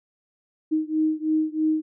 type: beating tone pair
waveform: sine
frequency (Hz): 311.1 / 314.2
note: D#4 / D#4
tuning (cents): 0 / +17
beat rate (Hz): 3.1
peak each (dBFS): -23 / -24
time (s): 0.71-1.82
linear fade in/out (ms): 20
effects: none